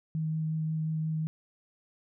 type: tone with vibrato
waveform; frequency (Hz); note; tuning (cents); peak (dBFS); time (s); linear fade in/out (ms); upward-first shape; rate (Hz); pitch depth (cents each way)
sine; 157.8; D#3; +25; -28; 0.15-1.27; 0; sine; 5.6; 9
effects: none